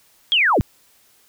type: linear sweep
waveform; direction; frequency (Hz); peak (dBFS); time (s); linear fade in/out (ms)
sine; down; 3361 to 34.65; -13; 0.32-0.61; 0
effects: white hiss -56 dBFS RMS until 1.28 s